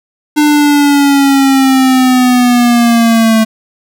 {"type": "linear sweep", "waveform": "square", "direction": "down", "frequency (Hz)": [300, 220], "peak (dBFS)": -6, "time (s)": [0.36, 3.45], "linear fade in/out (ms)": 20, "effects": []}